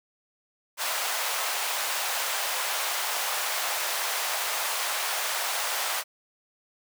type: high-pass noise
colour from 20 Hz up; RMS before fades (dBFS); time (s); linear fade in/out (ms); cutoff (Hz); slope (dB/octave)
pink; -29; 0.77-6.04; 50; 660; 24
effects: none